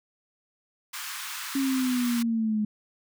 pink high-pass noise, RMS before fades -36 dBFS, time 0.93-2.23 s, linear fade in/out 10 ms, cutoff 1000 Hz, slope 48 dB/octave
sine exponential sweep, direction down, 275.3 to 210 Hz, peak -23 dBFS, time 1.55-2.65 s, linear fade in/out 5 ms
effects none

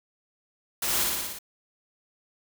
white noise with echo, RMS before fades -28 dBFS, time 0.82-1.04 s, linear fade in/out 5 ms, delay 58 ms, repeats 6, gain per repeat -2 dB, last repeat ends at 1.388 s, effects none

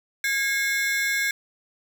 40% pulse ring-modulated tone, 1900 Hz, A#6, 33 cents sharp, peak -18 dBFS, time 0.24-1.31 s, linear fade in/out 2 ms, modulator 263 Hz, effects none

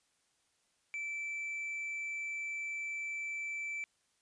triangle tone, 2325 Hz, D7, 18 cents flat, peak -35 dBFS, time 0.94-3.84 s, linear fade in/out 0 ms, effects white hiss -75 dBFS RMS until 4.21 s + resampled to 22050 Hz

